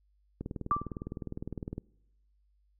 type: click train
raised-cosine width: 3 ms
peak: -24 dBFS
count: 28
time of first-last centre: 0.41-1.781 s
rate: 19.7 Hz
type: tone with exponential decay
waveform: sine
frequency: 1173 Hz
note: D6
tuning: 2 cents flat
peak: -21 dBFS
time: 0.71-0.91 s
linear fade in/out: 1 ms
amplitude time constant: 43 ms
effects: noise-tail reverb RT60 0.9 s tail -24 dB re dry + added 50 Hz sine -66 dBFS peak until 2.79 s